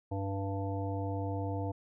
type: harmonic tone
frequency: 98 Hz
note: G2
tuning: in tune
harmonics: 1 / 3 / 5 / 7 / 9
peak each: -34 / -39 / -41 / -42 / -44 dBFS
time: 0.11-1.72 s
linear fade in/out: 10 ms
effects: none